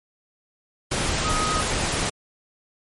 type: tone in noise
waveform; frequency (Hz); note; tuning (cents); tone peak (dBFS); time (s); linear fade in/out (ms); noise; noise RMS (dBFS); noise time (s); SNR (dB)
sine; 1257; D#6; +17; -25; 1.24-1.62; 10; pink; -24; 0.91-2.1; -4
effects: MP3 48 kbps